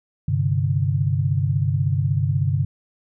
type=chord; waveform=sine; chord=G suspended fourth; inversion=none; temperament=just; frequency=98 / 130.67 / 147 Hz; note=G2 / C3 / D3; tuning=0 / -2 / +2 cents; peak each=-22 dBFS; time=0.28-2.65 s; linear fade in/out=5 ms; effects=none